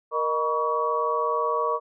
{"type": "tone cluster", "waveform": "sine", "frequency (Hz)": [468.8, 616, 967, 1127], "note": ["A#4", "D#5", "B5", "C#6"], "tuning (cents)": [10, -17, -37, 28], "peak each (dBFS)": [-27, -30, -30, -25], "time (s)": [0.11, 1.8], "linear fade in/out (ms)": 50, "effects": []}